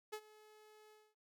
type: tone with ADSR envelope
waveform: sawtooth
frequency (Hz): 427.8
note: A4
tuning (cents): -49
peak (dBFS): -37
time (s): 0.12-1.15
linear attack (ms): 16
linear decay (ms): 64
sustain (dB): -20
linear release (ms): 240
effects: none